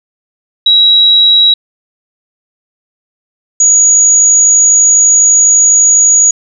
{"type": "tone pair in turn", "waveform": "sine", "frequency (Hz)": [3870, 6776], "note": ["B7", "G#8"], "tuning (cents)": [-36, 34], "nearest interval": "minor seventh", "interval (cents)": 970, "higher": "second", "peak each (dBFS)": -3, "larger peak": "neither", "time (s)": [[0.66, 1.54], [3.6, 6.31]], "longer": "second", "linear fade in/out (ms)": 5, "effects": []}